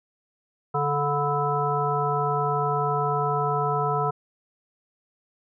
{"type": "harmonic tone with a mistuned harmonic", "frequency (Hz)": 145.3, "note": "D3", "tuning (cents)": -18, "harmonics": [1, 3, 5, 7, 9], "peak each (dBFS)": [-28, -28, -28, -28, -28], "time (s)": [0.74, 4.11], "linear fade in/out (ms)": 10, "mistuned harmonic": 7, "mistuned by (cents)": -37, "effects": []}